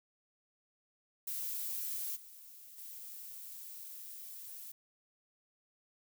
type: noise with level steps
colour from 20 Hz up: violet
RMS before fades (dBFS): -39 / -54 / -48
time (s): 1.27-4.72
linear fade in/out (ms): 5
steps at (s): 2.15 / 2.77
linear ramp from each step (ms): 20
effects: none